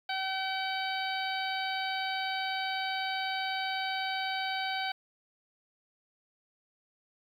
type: harmonic tone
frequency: 764 Hz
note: G5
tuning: 45 cents flat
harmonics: 1 / 2 / 3 / 4 / 5 / 6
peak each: -34 / -37 / -39 / -40 / -41 / -42 dBFS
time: 0.09-4.92 s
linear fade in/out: 5 ms
effects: 10-bit